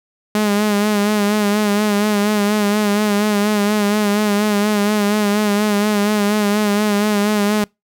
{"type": "tone with vibrato", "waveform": "sawtooth", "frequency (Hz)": 207.7, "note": "G#3", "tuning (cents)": 0, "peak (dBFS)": -10, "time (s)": [0.35, 7.64], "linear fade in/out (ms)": 2, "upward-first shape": "sine", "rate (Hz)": 4.2, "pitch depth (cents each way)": 46, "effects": ["noise-tail reverb RT60 0.2 s tail -26 dB re dry"]}